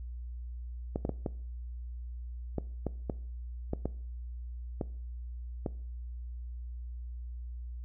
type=clicks; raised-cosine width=2 ms; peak=-18 dBFS; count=11; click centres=0.959 / 1.051 / 1.093 / 1.262 / 2.583 / 2.867 / 3.098 / 3.734 / 3.856 / 4.812 / 5.662 s; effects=noise-tail reverb RT60 0.5 s tail -20 dB re dry + added 60 Hz sine -38 dBFS peak until 7.84 s